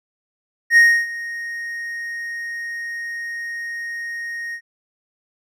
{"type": "tone with ADSR envelope", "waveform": "triangle", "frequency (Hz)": 1864.7, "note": "A#6", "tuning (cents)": 0, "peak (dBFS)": -5, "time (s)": [0.7, 4.61], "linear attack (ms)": 70, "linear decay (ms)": 290, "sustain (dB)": -19, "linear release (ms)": 72, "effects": []}